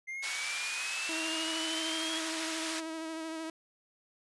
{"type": "linear sweep", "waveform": "triangle", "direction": "up", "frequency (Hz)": [2087, 3322], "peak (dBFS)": -35, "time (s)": [0.07, 2.2], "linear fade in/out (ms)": 20}
{"type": "band-pass noise", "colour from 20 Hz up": "pink", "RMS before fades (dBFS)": -38, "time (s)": [0.22, 2.81], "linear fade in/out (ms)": 20, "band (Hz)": [1600, 9100], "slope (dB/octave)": 12}
{"type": "tone with vibrato", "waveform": "sawtooth", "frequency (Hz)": 321.8, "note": "E4", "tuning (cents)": -42, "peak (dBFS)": -33, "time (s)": [1.09, 3.5], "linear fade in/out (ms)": 2, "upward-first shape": "sine", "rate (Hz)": 13, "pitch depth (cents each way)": 26}
{"effects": ["resampled to 24000 Hz"]}